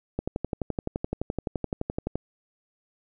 click train, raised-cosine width 2 ms, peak -14 dBFS, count 24, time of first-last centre 0.19-2.156 s, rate 11.7 Hz, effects none

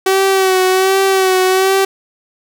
sawtooth tone with vibrato, 379.5 Hz, F#4, 44 cents sharp, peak -6 dBFS, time 0.06-1.85 s, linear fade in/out 5 ms, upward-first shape sine, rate 1.3 Hz, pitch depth 37 cents each way, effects none

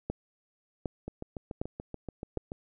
two click trains, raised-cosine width 2 ms, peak -24 / -18 dBFS, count 11 / 4, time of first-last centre 1.08-2.519 / 0.1-2.373 s, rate 6.95 / 1.32 Hz, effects none

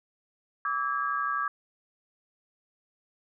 sine tone cluster, 1153 / 1285 / 1632 Hz, D6 / E6 / G#6, -32 / -45 / -31 cents, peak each -29 / -33 / -32 dBFS, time 0.65-1.48 s, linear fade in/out 2 ms, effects none

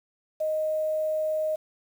sine tone with quantisation, 622.3 Hz, D#5, in tune, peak -24 dBFS, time 0.4-1.56 s, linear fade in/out 10 ms, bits 8, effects none

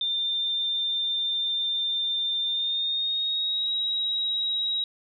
sine tone with pitch glide, 3593 to 3829 Hz, A7 to A#7, +36 to +46 cents, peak -24 dBFS, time 0.01-4.84 s, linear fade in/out 2 ms, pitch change +110 cents, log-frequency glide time 2.46-3.71 s, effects none

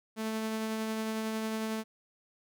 sawtooth tone with tremolo, 220 Hz, A3, in tune, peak -27 dBFS, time 0.16-1.84 s, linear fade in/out 50 ms, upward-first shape triangle, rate 11 Hz, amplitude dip 25%, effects none

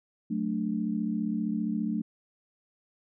sine chord, D major, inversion first, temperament equal, 185 / 220 / 293.7 Hz, F#3 / A3 / D4, 0 / 0 / 0 cents, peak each -33 / -29 / -34 dBFS, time 0.3-2.02 s, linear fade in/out 10 ms, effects none

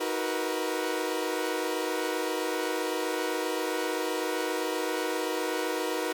sawtooth chord, B major seventh, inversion first, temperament equal with one note detuned, 316.9 / 370 / 466.2 / 493.9 Hz, D#4 / F#4 / A#4 / B4, +32 / 0 / 0 / 0 cents, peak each -30 dBFS, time 0-6.13 s, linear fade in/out 10 ms, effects none

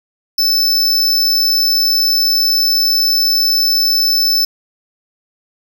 square tone, 5274 Hz, E8, in tune, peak -11 dBFS, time 0.38-4.45 s, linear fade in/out 5 ms, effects none

